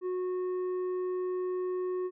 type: tone with tanh clipping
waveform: sine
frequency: 365.9 Hz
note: F#4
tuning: 19 cents flat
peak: -31 dBFS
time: 0.01-2.11 s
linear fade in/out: 50 ms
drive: 6 dB
effects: none